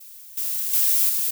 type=noise with level steps; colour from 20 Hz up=violet; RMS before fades=-43 / -26 / -19 / -23 dBFS; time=0-1.31 s; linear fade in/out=10 ms; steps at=0.37 / 0.73 / 1.09 s; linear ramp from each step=5 ms; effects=none